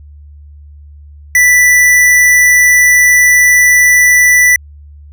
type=tone; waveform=square; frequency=1975.5 Hz; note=B6; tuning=in tune; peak=-5 dBFS; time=1.35-4.56 s; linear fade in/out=2 ms; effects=added 73 Hz sine -32 dBFS peak until 5.12 s